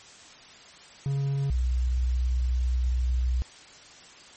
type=tone pair in turn; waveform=triangle / sine; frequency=138.59 / 62.2 Hz; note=C#3 / B1; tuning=0 / +13 cents; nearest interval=octave + major second; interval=1387 cents; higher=first; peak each=-22 dBFS; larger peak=neither; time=1.06-1.5 / 1.5-3.42 s; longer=second; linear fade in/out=0 ms; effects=white hiss -49 dBFS RMS until 4.36 s + MP3 32 kbps